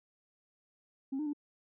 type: tone with pitch steps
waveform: sine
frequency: 269.8 / 303.6 / 292.6 Hz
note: C#4 / D#4 / D4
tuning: -47 / -42 / -6 cents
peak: -31 dBFS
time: 1.12-1.333 s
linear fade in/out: 10 ms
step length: 71 ms
effects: tanh soft clip ceiling -30 dBFS